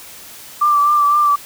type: tone with vibrato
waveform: sine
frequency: 1174.7 Hz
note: D6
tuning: in tune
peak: -10 dBFS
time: 0.61-1.36 s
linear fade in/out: 10 ms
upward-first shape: triangle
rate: 3.9 Hz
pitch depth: 36 cents each way
effects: white hiss -37 dBFS RMS until 1.45 s